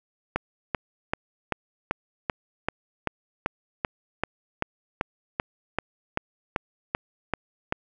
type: click train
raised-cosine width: 0.5 ms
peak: -9 dBFS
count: 20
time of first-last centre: 0.36-7.724 s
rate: 2.58 Hz
effects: none